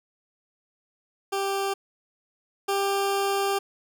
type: tone pair in turn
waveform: 20% pulse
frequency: 393 / 395.7 Hz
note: G4 / G4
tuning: +4 / +16 cents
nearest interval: unison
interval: 12 cents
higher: second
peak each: -20 / -18 dBFS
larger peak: second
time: 1.32-1.74 / 2.68-3.59 s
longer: second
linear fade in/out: 10 ms
effects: none